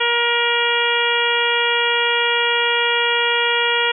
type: harmonic tone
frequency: 473.6 Hz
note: A#4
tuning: 27 cents sharp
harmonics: 1 / 2 / 3 / 4 / 5 / 6 / 7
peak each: -23 / -23 / -23 / -23 / -23 / -23 / -23 dBFS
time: 0-3.92 s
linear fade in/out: 10 ms
effects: none